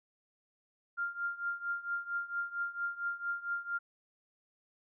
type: tone with tremolo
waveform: sine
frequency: 1396.9 Hz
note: F6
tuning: in tune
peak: -30 dBFS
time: 0.97-3.79 s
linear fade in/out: 20 ms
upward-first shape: triangle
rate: 4.4 Hz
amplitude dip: 90%
effects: none